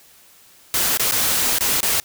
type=noise with dropouts; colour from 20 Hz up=white; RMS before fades=-19 dBFS; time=0.74-2 s; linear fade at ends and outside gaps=0 ms; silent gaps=0.973-0.996 / 1.111-1.121 / 1.585-1.608 / 1.805-1.83 s; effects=white hiss -50 dBFS RMS until 2.04 s